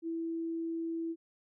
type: tone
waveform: sine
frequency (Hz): 330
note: E4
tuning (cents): +2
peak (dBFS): -33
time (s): 0.02-1.16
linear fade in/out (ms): 50
effects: none